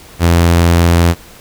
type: tone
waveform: sawtooth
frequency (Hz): 85.2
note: F2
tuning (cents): -42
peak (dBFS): -3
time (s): 0.19-1.15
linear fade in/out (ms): 50
effects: pink hiss -38 dBFS RMS until 1.4 s